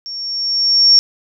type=tone with level ramp; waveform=sine; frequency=5500 Hz; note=F8; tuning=27 cents flat; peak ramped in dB=-25 to -4 dBFS; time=0.06-0.99 s; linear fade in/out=0 ms; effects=none